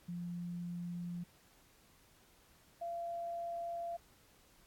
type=tone pair in turn; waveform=sine; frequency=174.2 / 684 Hz; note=F3 / F5; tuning=-4 / -36 cents; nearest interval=2 octaves; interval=2368 cents; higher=second; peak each=-39 / -38 dBFS; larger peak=second; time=0.08-1.24 / 2.81-3.97 s; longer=neither; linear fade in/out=10 ms; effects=pink hiss -66 dBFS RMS until 4.66 s + AAC 64 kbps